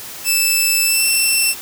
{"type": "tone with pitch glide", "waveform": "10% pulse", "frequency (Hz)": [2637, 2689], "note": ["E7", "E7"], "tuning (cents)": [0, 34], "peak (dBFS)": -5, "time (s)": [0.24, 1.55], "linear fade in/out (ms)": 50, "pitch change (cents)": 34, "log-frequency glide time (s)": [0.85, 1.05], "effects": ["white hiss -32 dBFS RMS until 1.61 s"]}